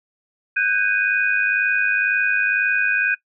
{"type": "tone cluster", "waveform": "sine", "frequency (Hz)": [1511, 1613, 2482], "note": ["F#6", "G6", "D#7"], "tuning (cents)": [36, 49, -5], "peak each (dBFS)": -21, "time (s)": [0.56, 3.15], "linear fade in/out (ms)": 10, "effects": ["noise-tail reverb RT60 0.1 s tail -20 dB re dry"]}